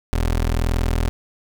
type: tone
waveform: 25% pulse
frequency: 41.2 Hz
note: E1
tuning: in tune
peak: -14 dBFS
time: 0.13-1.09 s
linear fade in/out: 0 ms
effects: none